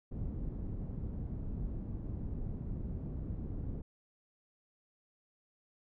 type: low-pass noise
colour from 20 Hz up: pink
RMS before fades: -39 dBFS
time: 0.11-3.82 s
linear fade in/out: 10 ms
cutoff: 220 Hz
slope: 12 dB/octave
effects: none